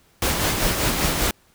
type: noise with tremolo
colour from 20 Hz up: pink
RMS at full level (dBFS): -20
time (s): 0.22-1.31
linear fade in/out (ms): 2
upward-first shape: sine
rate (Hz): 5.1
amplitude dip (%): 40
effects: pink hiss -58 dBFS RMS until 1.54 s